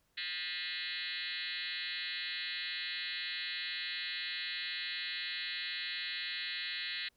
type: tone with frequency modulation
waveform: sine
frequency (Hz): 2973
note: F#7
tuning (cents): +8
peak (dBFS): -36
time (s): 0.17-7.09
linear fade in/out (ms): 10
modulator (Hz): 171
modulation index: 7.5
effects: pink hiss -75 dBFS RMS until 7.16 s